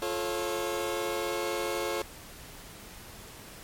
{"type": "chord", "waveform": "sawtooth", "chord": "F augmented", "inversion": "none", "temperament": "just", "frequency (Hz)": [349.2, 436.5, 545.7], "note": ["F4", "A4", "C#5"], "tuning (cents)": [0, -14, -27], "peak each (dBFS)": -30, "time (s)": [0.02, 2.02], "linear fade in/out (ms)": 2, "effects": ["pink hiss -47 dBFS RMS until 3.63 s", "MP3 64 kbps"]}